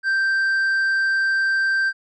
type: tone with tanh clipping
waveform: sine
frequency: 1568 Hz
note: G6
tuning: in tune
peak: -18 dBFS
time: 0.03-1.93 s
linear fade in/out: 50 ms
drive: 4 dB
effects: none